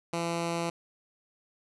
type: tone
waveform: 10% pulse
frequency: 169 Hz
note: E3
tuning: 43 cents sharp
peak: -21 dBFS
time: 0.13-0.7 s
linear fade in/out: 5 ms
effects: resampled to 24000 Hz